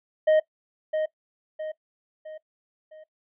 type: tone with echo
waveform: triangle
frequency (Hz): 622.3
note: D#5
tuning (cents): 0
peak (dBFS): -14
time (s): 0.27-0.4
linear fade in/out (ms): 10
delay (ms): 660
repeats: 4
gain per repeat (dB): -7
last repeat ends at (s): 3.04
effects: noise-tail reverb RT60 0.1 s tail -19 dB re dry + resampled to 8000 Hz